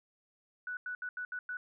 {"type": "tone bursts at uneven times", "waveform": "sine", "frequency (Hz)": 1480, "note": "F#6", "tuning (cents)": 0, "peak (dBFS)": -36, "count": 6, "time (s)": [[0.67, 0.77], [0.86, 0.95], [1.02, 1.09], [1.17, 1.25], [1.32, 1.39], [1.49, 1.57]], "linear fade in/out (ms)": 2, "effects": []}